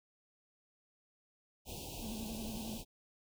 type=band-stop noise; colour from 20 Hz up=pink; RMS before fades=-45 dBFS; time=1.65-2.85 s; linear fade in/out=50 ms; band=930 to 2500 Hz; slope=96 dB/octave
type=tone with vibrato; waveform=triangle; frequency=220 Hz; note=A3; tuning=in tune; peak=-40 dBFS; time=2.02-2.78 s; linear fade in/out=10 ms; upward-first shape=sine; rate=11 Hz; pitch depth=80 cents each way
effects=none